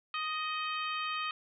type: harmonic tone with a mistuned harmonic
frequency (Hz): 622.3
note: D#5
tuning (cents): 0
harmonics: 2 / 3 / 4 / 5 / 6 / 7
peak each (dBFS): -35 / -43 / -39 / -41 / -48 / -50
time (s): 0.14-1.31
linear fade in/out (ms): 2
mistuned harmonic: 4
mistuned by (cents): +30
effects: none